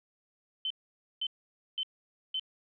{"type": "tone bursts", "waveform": "sine", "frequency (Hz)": 3069, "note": "G7", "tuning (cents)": -37, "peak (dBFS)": -30, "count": 4, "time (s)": [0.65, 2.396], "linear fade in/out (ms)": 2, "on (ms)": 54, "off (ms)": 510, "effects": []}